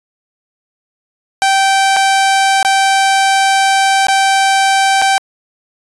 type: tone with dropouts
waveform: sawtooth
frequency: 778 Hz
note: G5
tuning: 13 cents flat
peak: -5 dBFS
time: 1.42-5.18 s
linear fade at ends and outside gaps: 0 ms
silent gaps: 1.964-1.968 / 2.628-2.649 / 4.069-4.084 / 5.016-5.021 s
effects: resampled to 24000 Hz